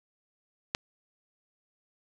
click, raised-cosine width 0.2 ms, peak -10 dBFS, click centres 0.749 s, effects none

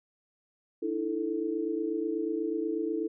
sine chord, D suspended second, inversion none, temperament equal with one note detuned, 301.4 / 329.6 / 440 Hz, D4 / E4 / A4, +45 / 0 / 0 cents, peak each -35 / -31 / -33 dBFS, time 0.82-3.08 s, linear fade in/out 10 ms, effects none

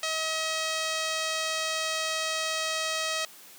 5% pulse tone with low-pass filter, 637 Hz, D#5, 41 cents sharp, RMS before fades -30 dBFS, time 0.03-3.25 s, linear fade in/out 2 ms, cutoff 8800 Hz, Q 0.52, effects white hiss -50 dBFS RMS until 3.58 s + high-pass 150 Hz 12 dB/octave

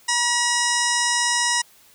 harmonic tone with a mistuned harmonic, 960 Hz, B5, 49 cents flat, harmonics 1 / 2 / 3 / 4 / 5 / 6 / 7 / 8 / 9 / 10, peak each -25 / -24 / -30 / -31 / -26 / -27 / -31 / -30 / -30 / -34 dBFS, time 0.08-1.62 s, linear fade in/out 10 ms, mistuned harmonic 5, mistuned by +120 cents, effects white hiss -53 dBFS RMS until 1.94 s

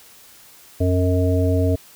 harmonic tone, 90.9 Hz, F#2, 30 cents flat, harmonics 1 / 3 / 5 / 7, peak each -17 / -22 / -24 / -25 dBFS, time 0.8-1.76 s, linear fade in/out 10 ms, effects white hiss -47 dBFS RMS until 1.95 s

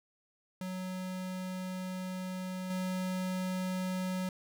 square tone with level steps, 185 Hz, F#3, in tune, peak -37 / -33 dBFS, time 0.61-4.29 s, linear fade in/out 2 ms, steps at 2.7 s, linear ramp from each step 5 ms, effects none

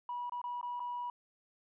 sine tone with dropouts, 972 Hz, B5, 28 cents flat, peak -35 dBFS, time 0.09-1.1 s, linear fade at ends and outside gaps 2 ms, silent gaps 0.296-0.321 / 0.416-0.44 / 0.613-0.629 / 0.796-0.802 s, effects tanh soft clip ceiling -32 dBFS

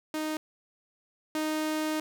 sawtooth tone pair in turn, 310 / 310 Hz, D#4 / D#4, -6 / -6 cents, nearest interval unison, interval 0 cents, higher neither, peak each -26 / -24 dBFS, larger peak second, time 0.14-0.37 / 1.35-2 s, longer second, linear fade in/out 2 ms, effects 10-bit

